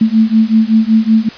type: beating tone pair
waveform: sine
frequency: 218.6 / 223.9 Hz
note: A3 / A3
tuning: -11 / +30 cents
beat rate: 5.3 Hz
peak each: -10 dBFS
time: 0.01-1.29 s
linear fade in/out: 5 ms
effects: white hiss -32 dBFS RMS until 1.37 s + resampled to 11025 Hz